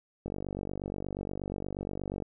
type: click train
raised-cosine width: 2 ms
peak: -22 dBFS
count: 96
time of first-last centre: 0.26-2.223 s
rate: 48.4 Hz
effects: none